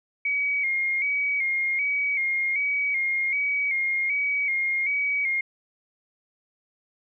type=tone with vibrato; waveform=sine; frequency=2200 Hz; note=C#7; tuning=14 cents flat; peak=-22 dBFS; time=0.25-5.41 s; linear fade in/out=5 ms; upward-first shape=square; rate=1.3 Hz; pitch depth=53 cents each way; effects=none